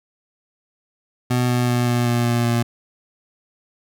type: tone with pitch steps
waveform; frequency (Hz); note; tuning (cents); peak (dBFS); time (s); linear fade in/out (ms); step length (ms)
25% pulse; 124 / 123 / 122.01 / 121.03 / 120.05 / 119.09 / 118.13; B2 / B2 / B2 / B2 / B2 / A#2 / A#2; +7 / -7 / -21 / -35 / -49 / +37 / +23; -13; 1.3-2.63; 10; 190
effects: none